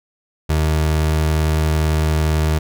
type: tone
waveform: 30% pulse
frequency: 77.78 Hz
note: D#2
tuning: in tune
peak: -12 dBFS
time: 0.49-2.59 s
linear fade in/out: 10 ms
effects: none